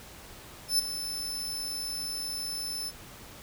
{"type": "tone with ADSR envelope", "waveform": "sawtooth", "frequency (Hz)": 5274, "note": "E8", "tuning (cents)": 0, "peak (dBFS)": -18, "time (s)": [0.68, 2.92], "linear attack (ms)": 110, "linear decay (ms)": 10, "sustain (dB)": -12, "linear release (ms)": 42, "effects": ["pink hiss -48 dBFS RMS until 3.42 s"]}